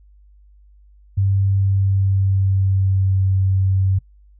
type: tone with pitch glide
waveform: sine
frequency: 97.8 to 95.51 Hz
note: G2 to G2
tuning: -4 to -45 cents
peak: -14 dBFS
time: 1.17-3.99 s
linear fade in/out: 10 ms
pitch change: -41 cents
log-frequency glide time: 1.52-3.24 s
effects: noise-tail reverb RT60 0.1 s tail -20 dB re dry + added 50 Hz sine -46 dBFS peak until 4.39 s